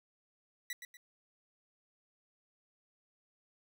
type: tone with echo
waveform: sawtooth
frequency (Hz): 1959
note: B6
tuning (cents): -15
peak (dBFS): -34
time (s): 0.7-0.73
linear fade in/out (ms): 2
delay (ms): 120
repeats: 2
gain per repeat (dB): -8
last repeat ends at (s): 0.97
effects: none